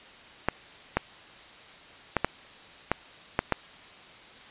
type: clicks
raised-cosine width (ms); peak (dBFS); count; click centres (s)
0.5; -7; 7; 0.486 / 0.97 / 2.167 / 2.246 / 2.916 / 3.391 / 3.523
effects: white hiss -49 dBFS RMS until 4.5 s + resampled to 8000 Hz